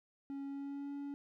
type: tone with pitch glide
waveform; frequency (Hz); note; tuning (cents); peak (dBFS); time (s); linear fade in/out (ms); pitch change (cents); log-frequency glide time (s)
triangle; 277.2 to 283; C#4 to C#4; 0 to +36; -38; 0.3-1.14; 0; +36; 0.45-0.92
effects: none